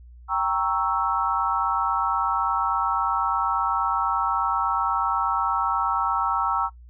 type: chord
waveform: sine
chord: G diminished seventh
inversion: none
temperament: equal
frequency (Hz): 784 / 932.3 / 1108.7 / 1318.5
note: G5 / Bb5 / Db6 / Fb6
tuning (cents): 0 / 0 / 0 / 0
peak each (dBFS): -28 / -26 / -28 / -24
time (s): 0.28-6.7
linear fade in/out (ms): 50
effects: noise-tail reverb RT60 0.1 s tail -17 dB re dry + added 60 Hz sine -43 dBFS peak until 6.89 s